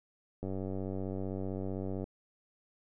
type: click train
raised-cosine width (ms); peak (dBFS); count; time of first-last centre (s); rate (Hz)
2; -25; 155; 0.43-2.041; 95.6
effects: none